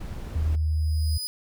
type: noise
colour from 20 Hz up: brown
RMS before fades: -35 dBFS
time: 0-0.56 s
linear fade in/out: 10 ms
type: tone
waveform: sine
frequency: 77.78 Hz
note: D#2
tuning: in tune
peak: -21 dBFS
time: 0.35-1.18 s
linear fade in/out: 10 ms
type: tone with exponential growth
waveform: sawtooth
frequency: 4978 Hz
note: D#8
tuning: in tune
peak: -25 dBFS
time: 0.39-1.27 s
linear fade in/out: 0 ms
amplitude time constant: 190 ms
effects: none